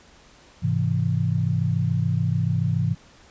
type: chord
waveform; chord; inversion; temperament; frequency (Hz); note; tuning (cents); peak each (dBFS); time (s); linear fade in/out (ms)
sine; Ab augmented; none; equal; 103.83 / 130.81 / 164.81; Ab2 / C3 / E3; 0 / 0 / 0; -24; 0.62-2.95; 20
effects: pink hiss -52 dBFS RMS until 3.3 s + resampled to 16000 Hz